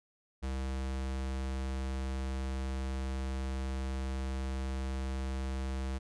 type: tone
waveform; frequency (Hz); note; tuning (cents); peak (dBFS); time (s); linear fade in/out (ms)
square; 66; C2; +16; -34; 0.42-5.99; 20
effects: resampled to 22050 Hz